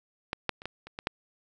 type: clicks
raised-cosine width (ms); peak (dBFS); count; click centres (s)
0.3; -14 / -10 / -28 / -18 / -28 / -20 / -11; 7; 0.331 / 0.493 / 0.619 / 0.656 / 0.87 / 0.989 / 1.071
effects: none